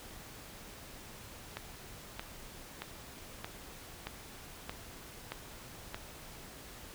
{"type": "click train", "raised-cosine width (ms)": 0.3, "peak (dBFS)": -22, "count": 8, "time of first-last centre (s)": [1.57, 5.945], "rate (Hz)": 1.6, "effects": ["pink hiss -50 dBFS RMS until 6.94 s"]}